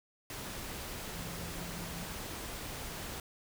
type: tone in noise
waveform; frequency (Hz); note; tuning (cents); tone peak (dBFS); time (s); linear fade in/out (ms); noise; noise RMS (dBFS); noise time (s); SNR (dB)
sine; 171.1; F3; -35; -45; 1.14-2.03; 2; pink; -42; 0.3-3.2; -6
effects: none